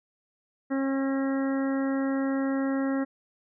harmonic tone, 270.7 Hz, C#4, 41 cents flat, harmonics 1 / 2 / 3 / 4 / 5 / 6 / 7, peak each -25 / -33 / -41 / -43 / -41 / -43 / -42 dBFS, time 0.7-3.05 s, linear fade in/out 20 ms, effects none

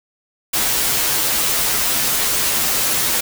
white noise with comb filter, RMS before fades -18 dBFS, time 0.53-3.21 s, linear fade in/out 10 ms, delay 11 ms, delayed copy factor -1, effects none

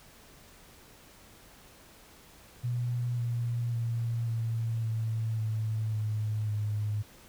sine tone with pitch steps, 121.3 / 118.87 / 116.49 / 114.16 / 111.88 / 109.64 / 107.44 / 105.29 Hz, B2 / A#2 / A#2 / A#2 / A2 / A2 / A2 / G#2, -31 / +34 / -1 / -36 / +29 / -6 / -41 / +24 cents, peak -28 dBFS, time 2.63-7.03 s, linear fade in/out 20 ms, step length 550 ms, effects pink hiss -55 dBFS RMS until 7.28 s

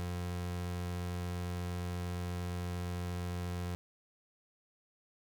30% pulse tone, 88.6 Hz, F2, 25 cents sharp, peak -33 dBFS, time 0-3.75 s, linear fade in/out 0 ms, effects 11-bit

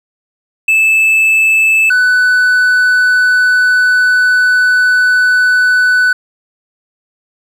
triangle tone pair in turn, 2624 / 1494.5 Hz, E7 / F#6, -9 / +17 cents, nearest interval minor seventh, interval 974 cents, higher first, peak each -5 dBFS, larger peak neither, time 0.68-1.9 / 1.9-6.13 s, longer second, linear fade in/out 5 ms, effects none

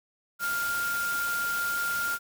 sine tone in noise, 1400 Hz, F6, 4 cents sharp, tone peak -27 dBFS, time 0.39-2.19 s, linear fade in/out 50 ms, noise white, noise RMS -36 dBFS, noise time 0.39-2.19 s, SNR +6 dB, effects none

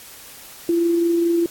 sine tone with amplitude modulation, 339.6 Hz, F4, 48 cents flat, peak -14 dBFS, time 0.69-1.46 s, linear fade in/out 2 ms, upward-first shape sine, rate 24.7 Hz, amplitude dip 25%, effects white hiss -41 dBFS RMS until 1.5 s + AAC 64 kbps

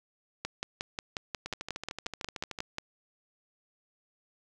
two click trains, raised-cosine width 0.2 ms, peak -16 / -20 dBFS, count 14 / 16, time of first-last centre 0.45-2.784 / 1.46-2.588 s, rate 5.57 / 13.3 Hz, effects none

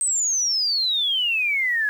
sine exponential sweep, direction down, 8372 to 1661.2 Hz, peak -19 dBFS, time 0.01-1.89 s, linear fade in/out 0 ms, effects 8-bit

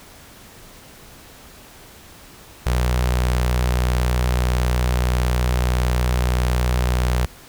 sawtooth tone with notch filter, 61.6 Hz, B1, 4 cents flat, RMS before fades -19 dBFS, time 2.66-7.26 s, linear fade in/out 5 ms, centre 270 Hz, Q 1.2, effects pink hiss -44 dBFS RMS until 7.48 s

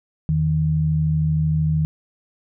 sine tone pair together, 82.41 / 155.57 Hz, E2 / D#3, 0 / 0 cents, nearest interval major seventh, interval 1100 cents, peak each -24 / -17 dBFS, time 0.29-1.85 s, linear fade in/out 0 ms, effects none

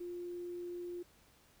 sine tone with quantisation, 351.2 Hz, F4, 10 cents sharp, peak -40 dBFS, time 0-1.03 s, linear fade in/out 10 ms, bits 11, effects pink hiss -66 dBFS RMS until 1.6 s

